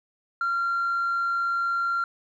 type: tone with tanh clipping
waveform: triangle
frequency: 1379 Hz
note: F6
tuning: 22 cents flat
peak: -23 dBFS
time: 0.41-2.04 s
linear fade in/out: 2 ms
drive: 5 dB
effects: none